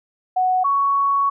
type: tone pair in turn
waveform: sine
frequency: 740 / 1115.5 Hz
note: F#5 / C#6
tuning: 0 / +11 cents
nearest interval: perfect fifth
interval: 711 cents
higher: second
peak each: -15 dBFS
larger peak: neither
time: 0.36-0.64 / 0.64-1.3 s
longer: second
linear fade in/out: 10 ms
effects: none